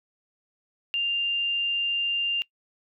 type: tone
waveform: sine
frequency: 2794 Hz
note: F7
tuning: in tune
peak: -23 dBFS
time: 0.94-2.42 s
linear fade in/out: 0 ms
effects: noise-tail reverb RT60 0.1 s tail -22 dB re dry